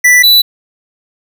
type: tone pair in turn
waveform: square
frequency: 1975.5 / 3960 Hz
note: B6 / B7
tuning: 0 / +4 cents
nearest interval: octave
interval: 1204 cents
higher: second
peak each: -4 dBFS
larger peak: neither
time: 0.04-0.23 / 0.23-0.42 s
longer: neither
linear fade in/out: 10 ms
effects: none